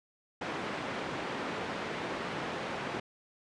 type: band-pass noise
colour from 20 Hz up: pink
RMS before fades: -37 dBFS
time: 0.41-3 s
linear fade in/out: 5 ms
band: 210 to 2500 Hz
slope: 12 dB/octave
effects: resampled to 22050 Hz